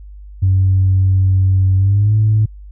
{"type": "tone with pitch glide", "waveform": "sine", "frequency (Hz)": [94.7, 107.53], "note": ["F#2", "A2"], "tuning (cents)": [41, -39], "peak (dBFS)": -8, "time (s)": [0.42, 2.46], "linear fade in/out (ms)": 10, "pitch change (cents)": 220, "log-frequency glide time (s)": [1.76, 2.16], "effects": ["tanh soft clip ceiling -5 dBFS", "added 50 Hz sine -32 dBFS peak until 2.71 s"]}